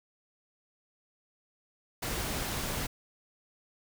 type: noise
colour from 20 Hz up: pink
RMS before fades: -34 dBFS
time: 2.02-2.87 s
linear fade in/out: 10 ms
effects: none